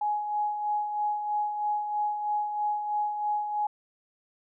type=tone with tremolo; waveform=sine; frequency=837 Hz; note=G#5; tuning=13 cents sharp; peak=-24 dBFS; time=0.01-3.67 s; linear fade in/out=5 ms; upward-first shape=sine; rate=3.1 Hz; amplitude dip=50%; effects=none